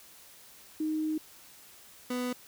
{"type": "tone pair in turn", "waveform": ["sine", "30% pulse"], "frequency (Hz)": [311.1, 248.4], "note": ["D#4", "B3"], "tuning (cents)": [0, 10], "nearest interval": "major third", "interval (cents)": 390, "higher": "first", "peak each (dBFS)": -28, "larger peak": "neither", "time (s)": [[0.8, 1.18], [2.1, 2.33]], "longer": "first", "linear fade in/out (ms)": 5, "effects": ["white hiss -54 dBFS RMS until 2.47 s"]}